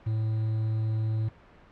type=tone with quantisation; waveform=triangle; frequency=110 Hz; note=A2; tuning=in tune; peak=-23 dBFS; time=0.06-1.29 s; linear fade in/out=10 ms; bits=8; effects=pink hiss -54 dBFS RMS until 1.71 s + low-pass 2000 Hz 12 dB/octave